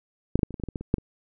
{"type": "clicks", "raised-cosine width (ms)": 3, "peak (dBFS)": [-6, -14, -7, -25, -22, -25, -14, -21, -17, -23, -6, -22], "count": 12, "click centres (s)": [0.356, 0.392, 0.432, 0.507, 0.542, 0.599, 0.637, 0.687, 0.758, 0.81, 0.941, 0.983], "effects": []}